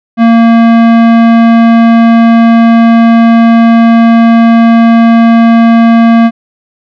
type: tone with tanh clipping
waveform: sine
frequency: 230 Hz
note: A#3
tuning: 23 cents flat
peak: -3 dBFS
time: 0.17-6.31 s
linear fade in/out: 50 ms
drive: 18 dB
effects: none